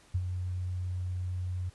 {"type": "tone with ADSR envelope", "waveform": "sine", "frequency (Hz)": 90.8, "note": "F#2", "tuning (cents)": -32, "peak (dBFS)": -24, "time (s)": [0.14, 1.7], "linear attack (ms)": 12, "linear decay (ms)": 50, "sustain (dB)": -7, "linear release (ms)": 13, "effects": ["pink hiss -60 dBFS RMS until 1.74 s", "resampled to 24000 Hz"]}